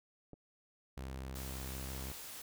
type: clicks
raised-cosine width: 2 ms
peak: -37 / -47 dBFS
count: 2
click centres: 0.333 / 0.34 s
type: tone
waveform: sawtooth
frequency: 65.9 Hz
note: C2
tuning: 13 cents sharp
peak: -38 dBFS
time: 0.97-2.12 s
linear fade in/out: 5 ms
type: noise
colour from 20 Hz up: white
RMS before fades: -48 dBFS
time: 1.35-2.42 s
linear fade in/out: 5 ms
effects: none